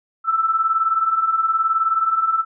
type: beating tone pair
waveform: sine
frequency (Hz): 1307 / 1326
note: E6 / E6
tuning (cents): -15 / +10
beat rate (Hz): 19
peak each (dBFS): -22 / -17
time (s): 0.24-2.45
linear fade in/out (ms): 50
effects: none